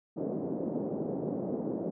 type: band-pass noise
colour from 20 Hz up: pink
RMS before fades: -34 dBFS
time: 0.16-1.91 s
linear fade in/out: 20 ms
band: 180 to 550 Hz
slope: 24 dB/octave
effects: none